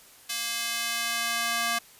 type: tone with high-pass filter sweep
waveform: square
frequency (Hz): 233.1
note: A#3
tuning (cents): 0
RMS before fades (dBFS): -29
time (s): 0.29-1.79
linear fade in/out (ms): 10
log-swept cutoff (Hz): 3000 to 1100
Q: 0.75
effects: white hiss -53 dBFS RMS until 1.99 s + resampled to 32000 Hz